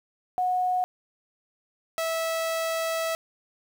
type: tone pair in turn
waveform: sine / sawtooth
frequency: 731 / 653 Hz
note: F#5 / E5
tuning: -21 / -17 cents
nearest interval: major second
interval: 196 cents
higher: first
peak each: -22 dBFS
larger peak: neither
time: 0.38-0.84 / 1.98-3.15 s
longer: second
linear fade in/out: 0 ms
effects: 9-bit